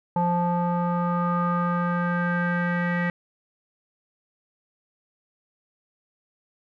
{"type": "tone with low-pass filter sweep", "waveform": "square", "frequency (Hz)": 174.61, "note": "F3", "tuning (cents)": 0, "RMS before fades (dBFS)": -24, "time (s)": [0.16, 3.1], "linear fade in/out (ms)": 2, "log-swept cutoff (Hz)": [880, 1900], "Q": 5.8, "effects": []}